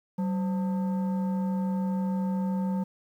sine tone with frequency modulation, 190 Hz, F#3, 46 cents sharp, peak -24 dBFS, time 0.18-2.84 s, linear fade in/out 10 ms, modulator 707 Hz, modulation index 0.4, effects tanh soft clip ceiling -22 dBFS + 10-bit

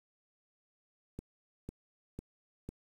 click train, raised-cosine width 3 ms, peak -28 dBFS, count 4, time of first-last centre 1.19-2.69 s, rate 2 Hz, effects 9-bit

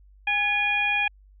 harmonic tone with a mistuned harmonic, 816 Hz, G#5, 31 cents flat, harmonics 1 / 2 / 3 / 4, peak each -29 / -30 / -22 / -35 dBFS, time 0.27-1.08 s, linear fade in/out 5 ms, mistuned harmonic 2, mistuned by +59 cents, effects added 49 Hz sine -50 dBFS peak until 1.4 s

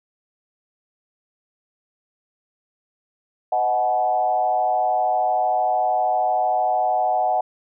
sine tone with frequency modulation, 740 Hz, F#5, in tune, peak -17 dBFS, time 3.52-7.41 s, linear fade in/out 5 ms, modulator 113 Hz, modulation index 0.94, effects none

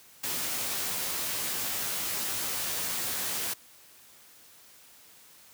white noise with comb filter, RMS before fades -32 dBFS, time 0.23-3.54 s, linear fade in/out 10 ms, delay 14 ms, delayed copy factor -0.55, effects white hiss -55 dBFS RMS until 5.53 s + high-pass 60 Hz 12 dB/octave

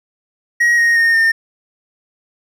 triangle tone with pitch steps, 1895 / 1867.8 / 1841.1 / 1814.7 Hz, A#6 / A#6 / A#6 / A#6, +28 / +3 / -22 / -47 cents, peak -8 dBFS, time 0.6-1.32 s, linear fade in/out 10 ms, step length 180 ms, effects none

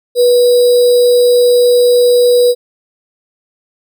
sine tone with sample-and-hold, 488.3 Hz, B4, 20 cents flat, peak -5 dBFS, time 0.15-2.55 s, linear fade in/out 50 ms, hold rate 4410 Hz, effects none

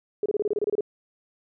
sine tone bursts, 415.6 Hz, G#4, 1 cent sharp, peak -21 dBFS, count 11, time 0.23-0.808 s, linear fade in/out 2 ms, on 28 ms, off 27 ms, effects none

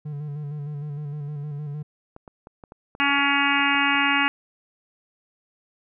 triangle tone with vibrato, 146.83 Hz, D3, in tune, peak -27 dBFS, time 0.05-1.83 s, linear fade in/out 10 ms, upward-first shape square, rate 6.5 Hz, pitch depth 40 cents each way
clicks, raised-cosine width 1 ms, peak -28 dBFS, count 11, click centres 2.164 / 2.278 / 2.471 / 2.638 / 2.721 / 2.951 / 3.095 / 3.188 / 3.595 / 3.749 / 3.951 s
harmonic tone, 281.4 Hz, C#4, 26 cents sharp, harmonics 1 / 3 / 4 / 5 / 6 / 7 / 8 / 9 / 10, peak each -27 / -27 / -27 / -27 / -27 / -27 / -27 / -27 / -27 dBFS, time 3-4.28 s, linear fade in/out 0 ms
effects none

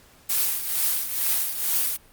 blue noise with tremolo, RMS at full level -21 dBFS, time 0.29-1.97 s, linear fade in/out 10 ms, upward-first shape triangle, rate 2.2 Hz, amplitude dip 70%, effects pink hiss -54 dBFS RMS until 2.12 s + Opus 48 kbps

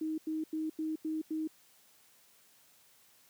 sine tone bursts, 314.3 Hz, D#4, 18 cents sharp, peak -32 dBFS, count 6, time 0.01-1.475 s, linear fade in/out 5 ms, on 170 ms, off 89 ms, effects white hiss -64 dBFS RMS until 3.29 s + high-pass 80 Hz 12 dB/octave

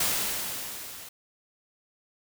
white noise with level ramp, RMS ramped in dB -25 to -44 dBFS, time 0-1.09 s, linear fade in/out 5 ms, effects none

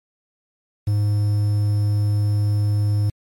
triangle tone with quantisation, 103.83 Hz, G#2, in tune, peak -14 dBFS, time 0.87-3.1 s, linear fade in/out 5 ms, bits 7, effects MP3 64 kbps

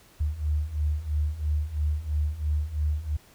sine beating tone pair, 73.42 / 76.42 Hz, D2 / D#2, 0 / -31 cents, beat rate 3 Hz, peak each -29 / -26 dBFS, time 0.2-3.17 s, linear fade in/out 10 ms, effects pink hiss -56 dBFS RMS until 3.34 s

